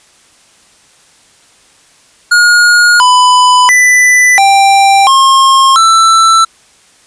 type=tone with pitch steps; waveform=square; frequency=1434 / 998 / 1991 / 788 / 1073 / 1330 Hz; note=F6 / B5 / B6 / G5 / C6 / E6; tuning=+45 / +18 / +14 / +9 / +43 / +15 cents; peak=-4 dBFS; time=2.31-6.45 s; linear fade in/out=10 ms; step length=690 ms; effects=white hiss -45 dBFS RMS until 7.06 s + resampled to 22050 Hz